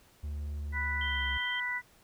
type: tone with pitch glide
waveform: triangle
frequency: 73.42 to 68.11 Hz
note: D2 to C#2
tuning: 0 to -30 cents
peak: -32 dBFS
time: 0.23-1.38 s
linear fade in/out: 10 ms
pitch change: -130 cents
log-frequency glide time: 0.99-1.24 s
type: harmonic tone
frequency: 493.6 Hz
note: B4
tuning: 1 cent flat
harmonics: 2 / 3 / 4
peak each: -40 / -39 / -32 dBFS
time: 0.72-1.82 s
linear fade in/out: 50 ms
type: tone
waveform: sine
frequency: 3136 Hz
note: G7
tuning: in tune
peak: -37 dBFS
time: 1.01-1.6 s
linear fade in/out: 2 ms
effects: pink hiss -62 dBFS RMS until 2.03 s